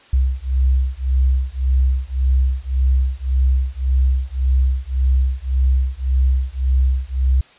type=beating tone pair; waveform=sine; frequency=64.2 / 66 Hz; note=C2 / C2; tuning=-32 / +16 cents; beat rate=1.8 Hz; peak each=-17 dBFS; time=0.13-7.41 s; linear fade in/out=5 ms; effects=white hiss -48 dBFS RMS until 7.58 s + resampled to 8000 Hz